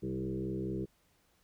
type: tone with frequency modulation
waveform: sine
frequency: 259.3 Hz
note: C4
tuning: 15 cents flat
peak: -33 dBFS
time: 0.02-0.86 s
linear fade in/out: 20 ms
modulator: 64.6 Hz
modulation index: 2.5
effects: pink hiss -71 dBFS RMS until 1.43 s